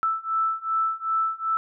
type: beating tone pair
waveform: sine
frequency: 1318.5 / 1321.1 Hz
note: E6 / E6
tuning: 0 / +3 cents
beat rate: 2.6 Hz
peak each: -26 / -25 dBFS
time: 0.03-1.57 s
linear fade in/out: 0 ms
effects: none